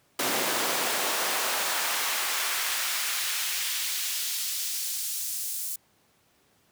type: noise with high-pass filter sweep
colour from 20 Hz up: pink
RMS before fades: -29 dBFS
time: 0.19-5.76 s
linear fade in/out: 5 ms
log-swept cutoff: 320 to 8500 Hz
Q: 0.78
effects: pink hiss -65 dBFS RMS until 6.71 s + high-pass 100 Hz 12 dB/octave